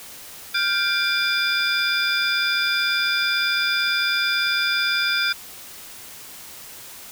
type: tone cluster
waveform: sine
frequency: 1407 / 1565 / 2373 / 3524 / 4907 Hz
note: F6 / G6 / D7 / A7 / D#8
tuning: +12 / -3 / +17 / +2 / -25 cents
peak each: -25 dBFS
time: 0.54-5.33 s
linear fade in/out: 10 ms
effects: tanh soft clip ceiling -8 dBFS + white hiss -40 dBFS RMS until 7.11 s